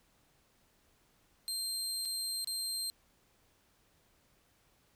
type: tone with dropouts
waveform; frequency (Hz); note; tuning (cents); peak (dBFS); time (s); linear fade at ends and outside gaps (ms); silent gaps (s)
25% pulse; 4171; C8; -6; -30; 1.48-2.9; 0; 2.051-2.055 / 2.445-2.473
effects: pink hiss -70 dBFS RMS until 4.95 s